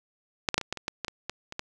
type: clicks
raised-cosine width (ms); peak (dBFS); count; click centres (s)
0.2; -6 / -8 / -6 / -18 / -12 / -20 / -12 / -13 / -16 / -14 / -21 / -14; 12; 0.488 / 0.543 / 0.58 / 0.613 / 0.726 / 0.773 / 0.881 / 1.047 / 1.082 / 1.296 / 1.524 / 1.594
effects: none